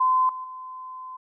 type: tone with level steps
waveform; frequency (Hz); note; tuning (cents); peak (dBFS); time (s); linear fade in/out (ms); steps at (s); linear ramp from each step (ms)
sine; 1027; C6; -33; -17 / -31 / -35; 0-1.17; 10; 0.29 / 0.44; 2
effects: none